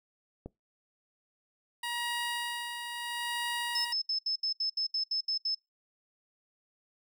click, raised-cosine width 2 ms, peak -27 dBFS, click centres 0.46 s
15% pulse tone with tremolo, 952 Hz, A#5, 36 cents sharp, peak -25 dBFS, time 1.83-3.93 s, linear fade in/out 5 ms, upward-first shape sine, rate 0.75 Hz, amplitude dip 50%
sine tone bursts, 5230 Hz, E8, 15 cents flat, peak -28 dBFS, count 11, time 3.75-5.548 s, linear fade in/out 5 ms, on 98 ms, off 72 ms
effects noise-tail reverb RT60 0.2 s tail -23 dB re dry

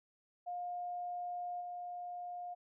sine tone with level steps, 710 Hz, F5, 28 cents sharp, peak -38 / -41 dBFS, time 0.46-2.55 s, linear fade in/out 20 ms, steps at 1.6 s, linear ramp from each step 20 ms, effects none

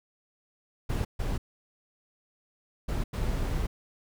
brown noise bursts at uneven times, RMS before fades -29 dBFS, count 4, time 0.89-1.05 / 1.19-1.38 / 2.88-3.04 / 3.13-3.67 s, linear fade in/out 10 ms, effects none

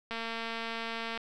click train, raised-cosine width 0.3 ms, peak -21 dBFS, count 244, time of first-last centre 0.11-1.176 s, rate 228 Hz, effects none

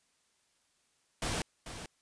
pink noise with echo, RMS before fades -34 dBFS, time 1.22-1.42 s, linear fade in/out 2 ms, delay 440 ms, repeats 1, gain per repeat -10 dB, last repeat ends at 1.86 s, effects white hiss -73 dBFS RMS until 2.01 s + resampled to 22050 Hz

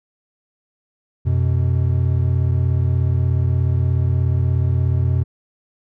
triangle tone pair together, 88.74 / 125.5 Hz, F2 / B2, +28 / +28 cents, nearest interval tritone, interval 600 cents, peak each -15 / -16 dBFS, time 1.25-5.24 s, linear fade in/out 20 ms, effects none

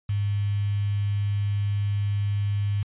sine tone with quantisation, 101.8 Hz, G#2, 34 cents flat, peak -22 dBFS, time 0.09-2.83 s, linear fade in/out 5 ms, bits 7, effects resampled to 8000 Hz

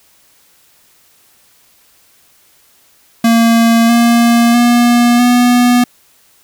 square tone with pitch steps, 230 / 234.7 / 239.5 / 244.4 Hz, A#3 / A#3 / A#3 / B3, -23 / +12 / +47 / -18 cents, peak -7 dBFS, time 3.24-5.84 s, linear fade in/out 5 ms, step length 650 ms, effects white hiss -50 dBFS RMS until 6.43 s

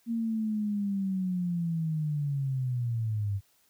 sine linear sweep, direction down, 233.4 to 97 Hz, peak -27 dBFS, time 0.06-3.41 s, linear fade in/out 50 ms, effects white hiss -67 dBFS RMS until 3.69 s

